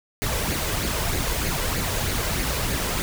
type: noise with flanger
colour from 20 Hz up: pink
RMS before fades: -25 dBFS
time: 0.22-3.02 s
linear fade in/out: 0 ms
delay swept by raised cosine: 0.44 to 2.04 ms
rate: 3.2 Hz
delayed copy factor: +0.5
effects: none